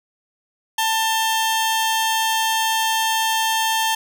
sawtooth tone pair together, 890 / 3186 Hz, A5 / G7, +20 / +27 cents, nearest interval octave + minor seventh, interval 2207 cents, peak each -15 / -21 dBFS, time 0.78-3.95 s, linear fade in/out 5 ms, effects none

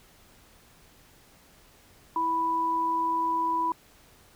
sine tone pair together, 329.4 / 987.8 Hz, E4 / B5, -1 / 0 cents, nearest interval octave + perfect fifth, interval 1901 cents, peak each -35 / -24 dBFS, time 2.16-3.72 s, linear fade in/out 2 ms, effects pink hiss -57 dBFS RMS until 4.35 s

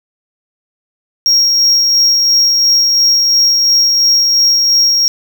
triangle tone with tremolo, 5588 Hz, F8, in tune, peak -5 dBFS, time 1.26-5.08 s, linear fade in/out 0 ms, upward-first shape sine, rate 2.9 Hz, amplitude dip 25%, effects none

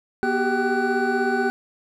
triangle tone cluster, 242.9 / 383.6 / 399.8 / 773 / 1492 Hz, B3 / G4 / G4 / G5 / F#6, -29 / -37 / +34 / -24 / +14 cents, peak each -24 dBFS, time 0.23-1.5 s, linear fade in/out 0 ms, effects none

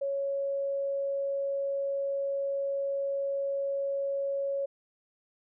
sine tone, 554.4 Hz, C#5, in tune, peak -28 dBFS, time 0.01-4.66 s, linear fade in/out 10 ms, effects none

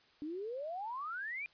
sine exponential sweep, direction up, 288.4 to 2452 Hz, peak -38 dBFS, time 0.22-1.46 s, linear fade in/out 0 ms, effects white hiss -66 dBFS RMS until 1.53 s + resampled to 11025 Hz

